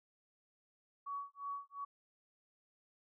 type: tone with tremolo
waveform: sine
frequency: 1127 Hz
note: C#6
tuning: 28 cents sharp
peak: -38 dBFS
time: 1.06-1.85 s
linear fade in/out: 10 ms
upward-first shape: sine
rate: 2.8 Hz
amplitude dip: 100%
effects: none